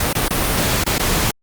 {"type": "noise with dropouts", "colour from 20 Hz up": "pink", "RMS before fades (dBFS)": -18, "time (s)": [0, 1.31], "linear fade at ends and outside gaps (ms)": 5, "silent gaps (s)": [[0.13, 0.15], [0.283, 0.305], [0.84, 0.863], [0.983, 0.995]], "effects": ["Opus 48 kbps"]}